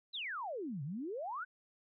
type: exponential two-way sweep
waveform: sine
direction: down then up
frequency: 4110 to 130.81 to 1576 Hz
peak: -38 dBFS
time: 0.13-1.45 s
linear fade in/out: 20 ms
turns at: 0.83 s
effects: none